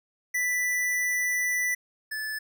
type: tone pair in turn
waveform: square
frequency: 1979 / 1736.3 Hz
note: B6 / A6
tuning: +3 / -23 cents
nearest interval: major second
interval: 226 cents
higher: first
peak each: -25 / -31 dBFS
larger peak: first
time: 0.34-1.75 / 2.11-2.39 s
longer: first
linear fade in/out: 10 ms
effects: none